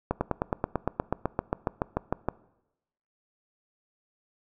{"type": "slowing click train", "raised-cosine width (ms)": 1, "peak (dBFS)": -11, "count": 18, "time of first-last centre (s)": [0.11, 2.286], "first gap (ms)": 100, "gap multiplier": 1.03, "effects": ["noise-tail reverb RT60 0.9 s tail -21 dB re dry"]}